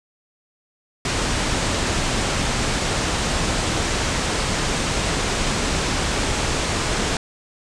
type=low-pass noise; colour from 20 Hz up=pink; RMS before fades=-22 dBFS; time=1.05-7.17 s; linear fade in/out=2 ms; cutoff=8800 Hz; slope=48 dB/octave; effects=none